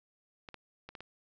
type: clicks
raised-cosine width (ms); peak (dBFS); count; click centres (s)
0.3; -29; 5; 0.488 / 0.543 / 0.89 / 0.952 / 1.006
effects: resampled to 16000 Hz